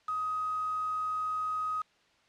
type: tone with quantisation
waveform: sine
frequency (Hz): 1257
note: D#6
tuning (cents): +17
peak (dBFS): -30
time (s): 0.08-1.82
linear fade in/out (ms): 5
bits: 7
effects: white hiss -66 dBFS RMS until 2.28 s + low-pass 4000 Hz 12 dB/octave